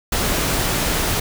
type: noise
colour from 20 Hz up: pink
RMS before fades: -20 dBFS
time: 0.12-1.2 s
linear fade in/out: 5 ms
effects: none